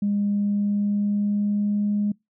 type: tone with pitch glide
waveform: sine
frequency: 203.7 to 206.4 Hz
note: G#3 to G#3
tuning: -33 to -10 cents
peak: -19 dBFS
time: 0.02-2.12 s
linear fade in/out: 5 ms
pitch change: +23 cents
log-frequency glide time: 0.31-1.9 s
effects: noise-tail reverb RT60 0.2 s tail -26 dB re dry + tanh soft clip ceiling -15 dBFS